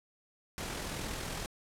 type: noise with amplitude modulation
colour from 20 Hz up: pink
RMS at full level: -37 dBFS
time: 0.58-1.46 s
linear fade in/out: 0 ms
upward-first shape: sine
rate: 41.7 Hz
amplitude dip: 35%
effects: low-pass 11000 Hz 12 dB/octave